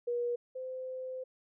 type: tone pair in turn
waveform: sine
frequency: 480.7 / 515.1 Hz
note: B4 / C5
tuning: -47 / -27 cents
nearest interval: minor second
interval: 120 cents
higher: second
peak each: -30 / -37 dBFS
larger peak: first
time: 0.07-0.36 / 0.55-1.24 s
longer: second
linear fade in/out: 10 ms
effects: none